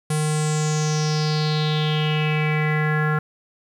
square tone with low-pass filter sweep, 153.1 Hz, D#3, 28 cents flat, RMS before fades -21 dBFS, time 0.1-3.19 s, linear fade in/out 5 ms, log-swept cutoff 10000 to 1500 Hz, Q 5.5, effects 9-bit

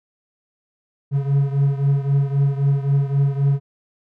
triangle beating tone pair, 138.59 / 142.39 Hz, C#3 / C#3, 0 / +47 cents, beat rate 3.8 Hz, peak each -15 / -19 dBFS, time 1.11-3.6 s, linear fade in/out 50 ms, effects none

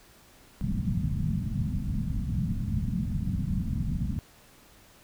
white low-pass noise, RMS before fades -29 dBFS, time 0.61-4.19 s, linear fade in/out 0 ms, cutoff 220 Hz, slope 48 dB/octave, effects pink hiss -56 dBFS RMS until 5.03 s

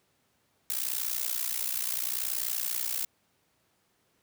blue noise with amplitude modulation, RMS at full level -28 dBFS, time 0.7-3.05 s, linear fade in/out 0 ms, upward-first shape sine, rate 60.7 Hz, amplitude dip 85%, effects pink hiss -71 dBFS RMS until 4.22 s + high-pass 100 Hz 12 dB/octave

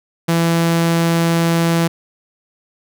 sawtooth tone, 167.2 Hz, E3, 25 cents sharp, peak -9 dBFS, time 0.28-1.88 s, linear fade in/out 10 ms, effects none

